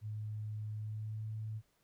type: tone with pitch glide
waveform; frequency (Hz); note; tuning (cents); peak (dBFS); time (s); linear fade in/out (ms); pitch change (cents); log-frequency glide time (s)
sine; 106.9 to 109.02; A2 to A2; -49 to -15; -38; 0.01-1.62; 50; +34; 0.73-1.28
effects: pink hiss -75 dBFS RMS until 1.83 s